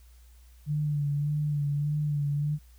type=tone with vibrato; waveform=sine; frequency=146.83 Hz; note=D3; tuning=in tune; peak=-25 dBFS; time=0.66-2.59 s; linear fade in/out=50 ms; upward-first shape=sine; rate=1.7 Hz; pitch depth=38 cents each way; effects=added 60 Hz sine -51 dBFS peak until 2.78 s + white hiss -64 dBFS RMS until 2.78 s